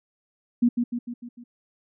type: tone with echo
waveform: sine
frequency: 240 Hz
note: B3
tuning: 49 cents flat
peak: -15 dBFS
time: 0.62-0.69 s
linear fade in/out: 10 ms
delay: 150 ms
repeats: 5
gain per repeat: -5 dB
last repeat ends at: 1.44 s
effects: none